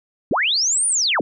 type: linear two-way sweep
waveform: sine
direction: up then down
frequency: 135.3 to 9590 to 135.3 Hz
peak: -16 dBFS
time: 0.31-1.21 s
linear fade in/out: 2 ms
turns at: 0.87 s
effects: none